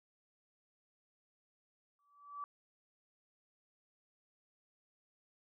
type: tone with exponential growth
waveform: sine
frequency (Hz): 1153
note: D6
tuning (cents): -32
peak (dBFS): -38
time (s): 1.99-2.44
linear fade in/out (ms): 1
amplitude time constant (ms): 97
effects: none